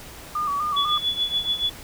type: tone with vibrato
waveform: sine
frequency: 1174.7 Hz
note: D6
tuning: in tune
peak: -22 dBFS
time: 0.35-0.98 s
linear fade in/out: 5 ms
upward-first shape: square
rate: 4 Hz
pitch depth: 54 cents each way
type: tone with tremolo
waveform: sine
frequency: 3420 Hz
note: A7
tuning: 50 cents flat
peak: -18 dBFS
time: 0.76-1.7 s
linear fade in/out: 10 ms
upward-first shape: triangle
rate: 7 Hz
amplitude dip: 85%
effects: pink hiss -41 dBFS RMS until 1.83 s